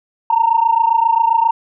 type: tone pair together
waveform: sine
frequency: 903.5 / 931 Hz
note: A5 / A#5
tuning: +46 / -2 cents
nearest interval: minor second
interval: 52 cents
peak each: -13 dBFS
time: 0.3-1.51 s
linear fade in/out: 5 ms
effects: tanh soft clip ceiling -3 dBFS